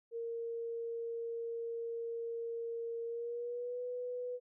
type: tone with pitch glide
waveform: sine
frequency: 463.3 to 493.7 Hz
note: A#4 to B4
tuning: -11 to -1 cents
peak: -37 dBFS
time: 0.11-4.4 s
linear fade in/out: 50 ms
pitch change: +110 cents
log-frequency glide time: 3.05-3.81 s
effects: none